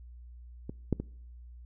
clicks, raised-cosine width 3 ms, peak -24 / -13 / -21 dBFS, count 3, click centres 0.695 / 0.927 / 1 s, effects noise-tail reverb RT60 0.7 s tail -25 dB re dry + added 60 Hz sine -46 dBFS peak until 1.65 s

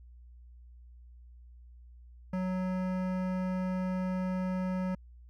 sine tone with hard clipping, 185 Hz, F#3, in tune, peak -32 dBFS, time 2.33-4.95 s, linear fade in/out 5 ms, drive 16 dB, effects added 60 Hz sine -50 dBFS peak until 5.29 s

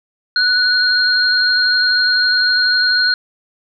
sine tone pair together, 1482 / 4215 Hz, F#6 / C8, +2 / +12 cents, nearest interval octave + tritone, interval 1810 cents, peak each -14 dBFS, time 0.36-3.14 s, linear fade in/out 2 ms, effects none

